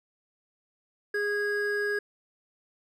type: tone pair together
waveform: triangle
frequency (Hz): 412 / 1648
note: G#4 / G#6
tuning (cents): -14 / -14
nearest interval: 2 octaves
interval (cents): 2400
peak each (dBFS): -27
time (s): 1.14-1.99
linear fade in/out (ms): 5
effects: none